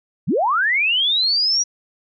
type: linear sweep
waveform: sine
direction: up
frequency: 104.7 to 5810 Hz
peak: -15 dBFS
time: 0.27-1.64 s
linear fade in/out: 20 ms
effects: none